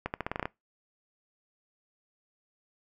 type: accelerating click train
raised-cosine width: 0.5 ms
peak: -16 dBFS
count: 9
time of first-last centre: 0.06-0.455 s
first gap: 79 ms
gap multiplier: 0.86
effects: noise-tail reverb RT60 0.2 s tail -22 dB re dry